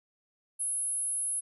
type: tone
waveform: sine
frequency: 10610 Hz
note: E9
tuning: 10 cents sharp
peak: -29 dBFS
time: 0.59-1.41 s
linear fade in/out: 20 ms
effects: none